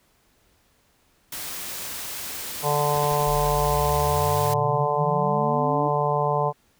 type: noise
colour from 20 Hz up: white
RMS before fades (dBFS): -33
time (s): 1.32-4.54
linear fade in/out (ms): 5
type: harmonic tone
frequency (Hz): 146.83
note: D3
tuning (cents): 0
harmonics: 1 / 3 / 4 / 5 / 6 / 7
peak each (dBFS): -27 / -27 / -27 / -27 / -27 / -27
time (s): 2.62-6.53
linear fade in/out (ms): 50
type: noise bursts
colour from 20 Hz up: pink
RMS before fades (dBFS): -38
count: 4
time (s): 2.94-3.237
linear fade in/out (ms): 5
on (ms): 48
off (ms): 35
type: exponential sweep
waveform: sine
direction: up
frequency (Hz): 42.01 to 305.5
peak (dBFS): -28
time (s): 3.26-5.89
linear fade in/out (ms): 20
effects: pink hiss -63 dBFS RMS until 6.79 s